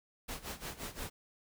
pink noise with tremolo, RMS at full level -40 dBFS, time 0.28-1.1 s, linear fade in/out 10 ms, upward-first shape sine, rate 5.7 Hz, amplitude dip 85%, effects none

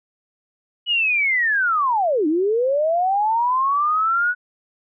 sine linear two-way sweep, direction down then up, 2954 to 293.2 to 1483 Hz, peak -16 dBFS, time 0.86-4.35 s, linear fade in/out 50 ms, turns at 2.27 s, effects none

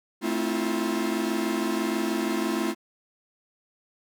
45% pulse chord, F major seventh, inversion first, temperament equal with one note detuned, 220 / 261.6 / 323 / 349.2 Hz, A3 / C4 / E4 / F4, 0 / 0 / -35 / 0 cents, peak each -30 / -32 / -30 / -30 dBFS, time 0.21-2.75 s, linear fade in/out 50 ms, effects none

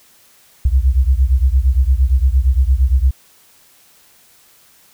sine beating tone pair, 61.74 / 70.44 Hz, B1 / C#2, 0 / +28 cents, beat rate 8.7 Hz, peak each -12 / -14 dBFS, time 0.65-3.11 s, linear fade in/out 5 ms, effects white hiss -50 dBFS RMS until 4.93 s

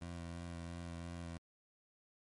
20% pulse tone with vibrato, 85.5 Hz, F2, 36 cents flat, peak -39 dBFS, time 0.01-1.38 s, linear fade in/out 10 ms, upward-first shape sine, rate 2.9 Hz, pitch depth 18 cents each way, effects MP3 48 kbps

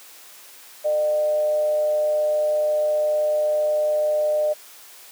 sine tone with frequency modulation, 605 Hz, D#5, 49 cents flat, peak -17 dBFS, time 0.84-4.54 s, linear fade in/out 20 ms, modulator 158 Hz, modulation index 0.2, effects white hiss -45 dBFS RMS until 5.11 s + high-pass 400 Hz 12 dB/octave

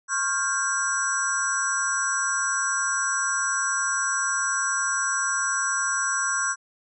sine tone cluster, 1088 / 1402 / 1593 / 5890 / 7900 Hz, C#6 / F6 / G6 / F#8 / B8, -33 / +6 / +27 / -9 / 0 cents, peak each -29 dBFS, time 0.08-6.56 s, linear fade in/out 50 ms, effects none

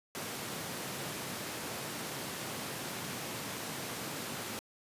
pink high-pass noise, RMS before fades -40 dBFS, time 0.15-4.59 s, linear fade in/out 0 ms, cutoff 120 Hz, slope 24 dB/octave, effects resampled to 32000 Hz

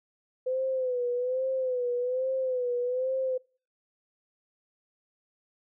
sine tone with vibrato, 506 Hz, B4, 42 cents sharp, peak -26 dBFS, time 0.46-3.38 s, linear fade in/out 10 ms, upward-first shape sine, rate 1.2 Hz, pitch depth 70 cents each way, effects noise-tail reverb RT60 0.4 s tail -25 dB re dry

